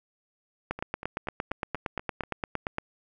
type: two click trains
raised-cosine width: 0.5 ms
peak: -14 / -23 dBFS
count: 19 / 7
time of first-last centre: 0.71-2.784 / 0.79-2.236 s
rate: 8.68 / 4.15 Hz
effects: none